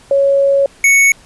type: tone pair in turn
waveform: sine / square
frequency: 554.4 / 2218 Hz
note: C#5 / C#7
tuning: 0 / 0 cents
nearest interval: 2 octaves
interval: 2400 cents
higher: second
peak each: -8 / -7 dBFS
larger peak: second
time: 0.11-0.66 / 0.84-1.12 s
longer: first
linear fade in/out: 2 ms
effects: pink hiss -44 dBFS RMS until 1.25 s + resampled to 24000 Hz